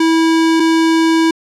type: tone pair in turn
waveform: square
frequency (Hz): 325.8 / 325.8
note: E4 / E4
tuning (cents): -20 / -20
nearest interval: unison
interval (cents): 0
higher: neither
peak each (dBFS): -10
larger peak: neither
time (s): 0-0.6 / 0.6-1.31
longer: second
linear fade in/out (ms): 5
effects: low-pass 7000 Hz 12 dB/octave